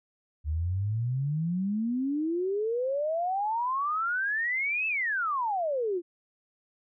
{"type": "exponential two-way sweep", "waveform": "sine", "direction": "up then down", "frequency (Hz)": [73, 2650, 332.3], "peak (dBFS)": -26, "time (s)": [0.44, 6.02], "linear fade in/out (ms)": 50, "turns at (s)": 4.87, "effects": []}